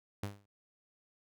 sawtooth tone with exponential decay, 101.2 Hz, G#2, 44 cents flat, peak -29 dBFS, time 0.23-0.46 s, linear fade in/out 5 ms, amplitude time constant 48 ms, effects none

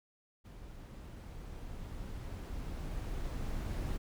brown noise with level ramp, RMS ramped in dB -49 to -36 dBFS, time 0.44-3.98 s, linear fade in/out 20 ms, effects none

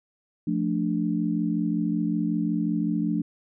sine chord, D minor, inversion first, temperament equal, 174.61 / 220 / 293.7 Hz, F3 / A3 / D4, 0 / 0 / 0 cents, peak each -27 dBFS, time 0.47-3.22 s, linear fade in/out 5 ms, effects none

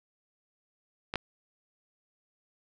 clicks, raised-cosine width 0.3 ms, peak -17 / -14 dBFS, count 2, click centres 1.139 / 1.157 s, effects none

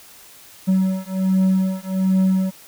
triangle beating tone pair, 188.2 / 189.5 Hz, F#3 / F#3, +30 / +42 cents, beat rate 1.3 Hz, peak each -17 dBFS, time 0.67-2.51 s, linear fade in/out 20 ms, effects white hiss -45 dBFS RMS until 2.67 s

